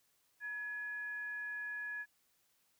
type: tone with frequency modulation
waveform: sine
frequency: 1691 Hz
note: G#6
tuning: 31 cents sharp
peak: -39 dBFS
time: 0.4-2.06 s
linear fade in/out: 50 ms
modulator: 743 Hz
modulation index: 0.21
effects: white hiss -75 dBFS RMS until 2.79 s